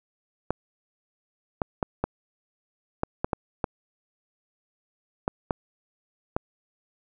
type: clicks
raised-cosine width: 1 ms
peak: -10 dBFS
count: 11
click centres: 0.506 / 1.618 / 1.828 / 2.04 / 3.034 / 3.245 / 3.332 / 3.642 / 5.279 / 5.508 / 6.365 s
effects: none